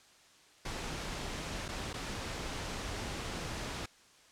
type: noise with dropouts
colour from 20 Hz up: pink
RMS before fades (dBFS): -39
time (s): 0.65-3.86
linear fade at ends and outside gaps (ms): 5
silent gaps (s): 1.682-1.687 / 1.931-1.939
effects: white hiss -61 dBFS RMS until 4.31 s + low-pass 7000 Hz 12 dB/octave